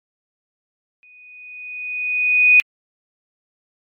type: tone with exponential growth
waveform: sine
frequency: 2484 Hz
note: D#7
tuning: 3 cents flat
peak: -6 dBFS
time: 1.03-2.6 s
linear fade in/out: 0 ms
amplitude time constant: 340 ms
effects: MP3 64 kbps